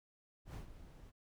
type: noise with ADSR envelope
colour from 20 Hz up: brown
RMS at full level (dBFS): -43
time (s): 0.45-1.12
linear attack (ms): 95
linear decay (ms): 120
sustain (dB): -12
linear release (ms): 31
effects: none